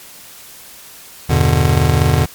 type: chord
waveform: square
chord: E minor seventh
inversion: none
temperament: just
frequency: 82.41 / 98.89 / 123.61 / 148.33 Hz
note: E2 / G2 / B2 / D3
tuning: 0 / +16 / +2 / +18 cents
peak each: -16 / -20 / -17 / -16 dBFS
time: 1.29-2.26 s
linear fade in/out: 10 ms
effects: white hiss -38 dBFS RMS until 2.34 s + MP3 96 kbps